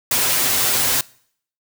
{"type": "noise with comb filter", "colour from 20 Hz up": "white", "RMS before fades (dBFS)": -18, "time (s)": [0.11, 1.01], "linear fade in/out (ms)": 2, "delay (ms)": 7.8, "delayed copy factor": 0.75, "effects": ["noise-tail reverb RT60 0.6 s tail -23 dB re dry"]}